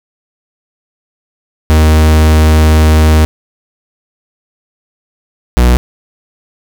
45% pulse tone pair in turn, 78 / 60.99 Hz, D#2 / B1, +5 / -21 cents, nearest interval major third, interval 426 cents, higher first, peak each -4 dBFS, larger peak neither, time 1.7-3.25 / 5.57-5.77 s, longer first, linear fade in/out 0 ms, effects none

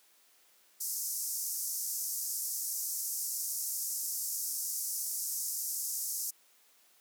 white band-pass noise, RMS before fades -36 dBFS, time 0.8-6.31 s, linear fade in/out 10 ms, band 5300 to 15000 Hz, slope 48 dB/octave, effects white hiss -65 dBFS RMS until 7 s + high-pass 300 Hz 12 dB/octave

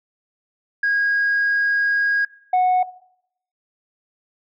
sine tone pair in turn, 1639 / 734.7 Hz, G#6 / F#5, -23 / -12 cents, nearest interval octave + major second, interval 1389 cents, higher first, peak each -15 / -11 dBFS, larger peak second, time 0.83-2.25 / 2.53-2.83 s, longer first, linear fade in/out 5 ms, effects noise-tail reverb RT60 0.7 s tail -20 dB re dry + tanh soft clip ceiling -13 dBFS

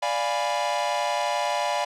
45% pulse chord, D diminished seventh, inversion none, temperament equal, 587.3 / 698.5 / 830.6 / 987.8 Hz, D5 / F5 / Ab5 / Cb6, 0 / 0 / 0 / 0 cents, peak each -29 dBFS, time 0.02-1.85 s, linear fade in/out 10 ms, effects low-pass 7000 Hz 12 dB/octave

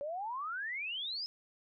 sine exponential sweep, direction up, 554.4 to 5210 Hz, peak -36 dBFS, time 0.01-1.26 s, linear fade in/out 0 ms, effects none

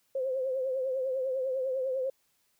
sine tone with vibrato, 523.3 Hz, C5, in tune, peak -28 dBFS, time 0.15-2.1 s, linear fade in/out 5 ms, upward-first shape triangle, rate 10 Hz, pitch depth 72 cents each way, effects white hiss -72 dBFS RMS until 2.59 s

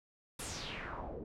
pink noise with low-pass filter sweep, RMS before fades -43 dBFS, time 0.39-1.24 s, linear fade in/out 5 ms, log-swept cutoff 11000 to 360 Hz, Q 3.1, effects none

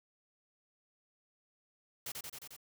white noise with echo, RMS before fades -41 dBFS, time 2.06-2.12 s, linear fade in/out 5 ms, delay 89 ms, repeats 5, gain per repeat -2 dB, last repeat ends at 2.565 s, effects none

